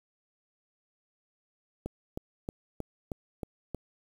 click train, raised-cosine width 2 ms, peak -21 dBFS, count 7, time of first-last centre 1.86-3.747 s, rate 3.18 Hz, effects 8-bit

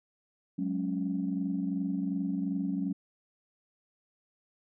sine chord, F# suspended second, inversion none, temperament equal, 185 / 207.7 / 277.2 Hz, F#3 / G#3 / C#4, 0 / 0 / 0 cents, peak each -32 / -35 / -32 dBFS, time 0.58-2.93 s, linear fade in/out 10 ms, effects tanh soft clip ceiling -20 dBFS

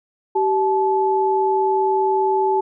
sine tone pair together, 385.3 / 865 Hz, G4 / A5, -30 / -30 cents, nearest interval octave + major second, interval 1400 cents, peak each -18 / -18 dBFS, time 0.35-2.61 s, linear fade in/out 10 ms, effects none

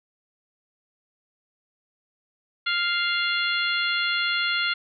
harmonic tone with a mistuned harmonic, 698.5 Hz, F5, in tune, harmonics 2 / 3 / 4 / 5 / 6, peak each -26 / -28 / -29 / -30 / -31 dBFS, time 2.66-4.74 s, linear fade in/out 10 ms, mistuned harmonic 5, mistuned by -41 cents, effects none

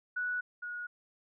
sine tone pair in turn, 1474 / 1449.5 Hz, F#6 / F#6, -7 / -36 cents, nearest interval unison, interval 29 cents, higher first, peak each -31 / -37 dBFS, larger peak first, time 0.16-0.41 / 0.62-0.87 s, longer neither, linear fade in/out 10 ms, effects none

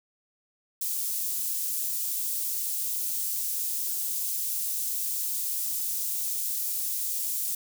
white high-pass noise, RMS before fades -30 dBFS, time 0.81-7.55 s, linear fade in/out 5 ms, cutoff 7600 Hz, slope 12 dB/octave, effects none

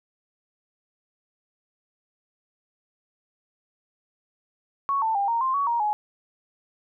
sine tone with pitch steps, 1110 / 889 / 800 / 928 / 1049 / 1125 / 940 / 841 Hz, C#6 / A5 / G5 / A#5 / C6 / C#6 / A#5 / G#5, +2 / +18 / +35 / -8 / +4 / +25 / +14 / +22 cents, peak -21 dBFS, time 4.89-5.93 s, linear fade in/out 0 ms, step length 130 ms, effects none

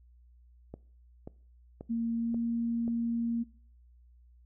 click train, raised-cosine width 2 ms, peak -28 dBFS, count 5, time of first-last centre 0.74-2.879 s, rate 1.87 Hz
sine tone with pitch glide, 230.6 to 232.9 Hz, A#3 to A#3, -19 to -1 cents, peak -28 dBFS, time 1.89-3.44 s, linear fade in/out 20 ms, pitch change +18 cents, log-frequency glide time 2.14-2.37 s
effects noise-tail reverb RT60 0.5 s tail -22 dB re dry + added 60 Hz sine -56 dBFS peak until 4.45 s

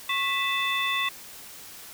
sine tone cluster, 1095 / 1981 / 2620 / 3529 Hz, C#6 / B6 / E7 / A7, -22 / +5 / -11 / +4 cents, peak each -29 dBFS, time 0.09-1.09 s, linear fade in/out 5 ms, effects tanh soft clip ceiling -14 dBFS + white hiss -44 dBFS RMS until 1.93 s

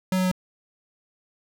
square tone with pitch steps, 186.3 / 185.12 / 183.95 Hz, F#3 / F#3 / F#3, +12 / +1 / -10 cents, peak -21 dBFS, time 0.12-0.315 s, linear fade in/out 2 ms, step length 65 ms, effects none

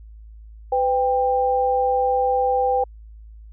sine tone pair together, 503.6 / 792 Hz, B4 / G5, +34 / +18 cents, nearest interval minor sixth, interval 784 cents, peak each -20 / -19 dBFS, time 0.72-2.84 s, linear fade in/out 5 ms, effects added 54 Hz sine -39 dBFS peak until 3.52 s

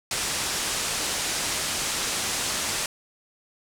white low-pass noise, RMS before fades -28 dBFS, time 0.11-2.86 s, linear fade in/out 2 ms, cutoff 9200 Hz, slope 24 dB/octave, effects none

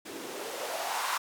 blue noise with band-pass filter sweep, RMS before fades -35 dBFS, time 0.05-1.18 s, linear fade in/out 10 ms, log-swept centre 270 to 1100 Hz, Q 3, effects none

